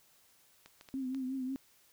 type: clicks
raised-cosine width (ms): 0.2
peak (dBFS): -34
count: 4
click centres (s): 0.66 / 0.811 / 0.888 / 1.147
type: tone with vibrato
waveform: sine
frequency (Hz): 261.6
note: C4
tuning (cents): 0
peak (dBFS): -34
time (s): 0.94-1.56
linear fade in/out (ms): 0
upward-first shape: triangle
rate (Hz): 5.5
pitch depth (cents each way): 64
effects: white hiss -66 dBFS RMS until 1.92 s